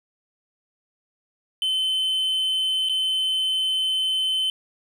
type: tone with dropouts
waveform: triangle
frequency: 3062 Hz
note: G7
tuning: 41 cents flat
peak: -19 dBFS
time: 1.62-4.5 s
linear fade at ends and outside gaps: 1 ms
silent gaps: 2.888-2.895 s
effects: none